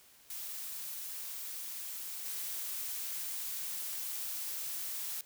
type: noise with level steps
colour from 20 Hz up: blue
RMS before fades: -42 / -39 dBFS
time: 0.3-5.21 s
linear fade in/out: 2 ms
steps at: 2.25 s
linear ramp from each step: 10 ms
effects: white hiss -61 dBFS RMS until 5.25 s